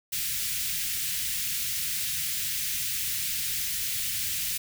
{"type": "band-stop noise", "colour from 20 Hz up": "white", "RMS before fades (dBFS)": -30, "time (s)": [0.12, 4.58], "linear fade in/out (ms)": 10, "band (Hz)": [170, 1900], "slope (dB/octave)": 24, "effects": []}